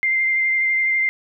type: tone with vibrato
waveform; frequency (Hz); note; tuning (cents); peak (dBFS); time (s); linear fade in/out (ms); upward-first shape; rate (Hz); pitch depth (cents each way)
sine; 2093; C7; 0; -16; 0.03-1.09; 0; triangle; 12; 18
effects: none